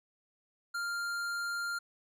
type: tone with tanh clipping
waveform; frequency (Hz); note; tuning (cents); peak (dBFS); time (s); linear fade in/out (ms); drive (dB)
sine; 1396.9; F6; 0; -35; 0.74-1.79; 10; 16
effects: none